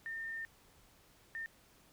sine tone bursts at uneven times, 1812 Hz, A#6, 50 cents flat, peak -39 dBFS, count 2, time 0.06-0.45 / 1.35-1.46 s, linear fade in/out 0 ms, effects pink hiss -65 dBFS RMS until 1.92 s

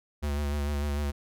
square tone with vibrato, 72.5 Hz, D2, 22 cents flat, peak -28 dBFS, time 0.22-1.12 s, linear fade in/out 20 ms, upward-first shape sine, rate 6.7 Hz, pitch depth 35 cents each way, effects none

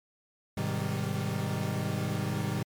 40% pulse chord, Ab major seventh, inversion none, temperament equal with one note detuned, 103.83 / 127.83 / 155.56 / 196 Hz, Ab2 / C3 / Eb3 / G3, 0 / -40 / 0 / 0 cents, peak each -34 dBFS, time 0.57-2.63 s, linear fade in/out 5 ms, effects MP3 96 kbps

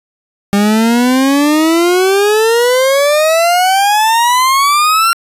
40% pulse exponential sweep, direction up, 199.1 to 1383 Hz, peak -7 dBFS, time 0.53-5.13 s, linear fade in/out 0 ms, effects resampled to 32000 Hz

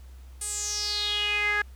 sawtooth tone with band-pass filter sweep, 415.3 Hz, G#4, in tune, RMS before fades -28 dBFS, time 0.41-1.62 s, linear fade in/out 5 ms, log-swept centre 9100 to 1700 Hz, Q 6.5, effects added 64 Hz sine -43 dBFS peak until 1.75 s + pink hiss -60 dBFS RMS until 1.75 s

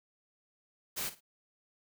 white noise with echo, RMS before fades -36 dBFS, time 0.96-1.1 s, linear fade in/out 20 ms, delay 54 ms, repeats 2, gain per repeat -14 dB, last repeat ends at 1.208 s, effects none

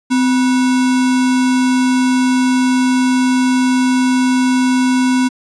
sine tone with sample-and-hold, 256 Hz, C4, 38 cents flat, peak -10 dBFS, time 0.1-5.29 s, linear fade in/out 20 ms, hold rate 1225 Hz, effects resampled to 22050 Hz

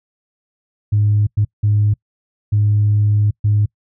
sine tone bursts at uneven times, 104.4 Hz, G#2, 10 cents sharp, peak -10 dBFS, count 5, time 0.92-1.27 / 1.37-1.45 / 1.63-1.94 / 2.52-3.31 / 3.44-3.66 s, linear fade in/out 10 ms, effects noise-tail reverb RT60 0.1 s tail -26 dB re dry + tanh soft clip ceiling -7 dBFS

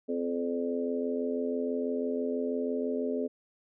harmonic tone with a mistuned harmonic, 86.1 Hz, F2, 24 cents flat, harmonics 3 / 4 / 5 / 6 / 7, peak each -32 / -43 / -32 / -40 / -38 dBFS, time 0.08-3.28 s, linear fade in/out 20 ms, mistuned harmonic 7, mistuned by -21 cents, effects none

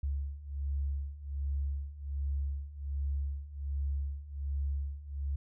sine beating tone pair, 69.3 / 70.6 Hz, C#2 / C#2, 0 / +32 cents, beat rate 1.3 Hz, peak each -37 / -34 dBFS, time 0.03-5.36 s, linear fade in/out 5 ms, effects none

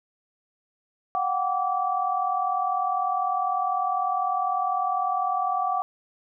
sine tone cluster, 726 / 766 / 1158 Hz, F#5 / G5 / D6, -33 / -40 / -25 cents, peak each -27 dBFS, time 1.15-5.82 s, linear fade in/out 0 ms, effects none

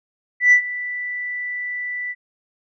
sine tone with ADSR envelope, 1975.5 Hz, B6, in tune, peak -6 dBFS, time 0.4-2.15 s, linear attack 120 ms, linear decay 90 ms, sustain -18 dB, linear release 43 ms, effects tanh soft clip ceiling -5 dBFS

